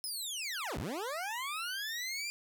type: linear two-way sweep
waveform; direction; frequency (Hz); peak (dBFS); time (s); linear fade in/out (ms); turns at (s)
20% pulse; down then up; 5240 to 46 to 2415; -31; 0.04-2.3; 0; 0.78
effects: none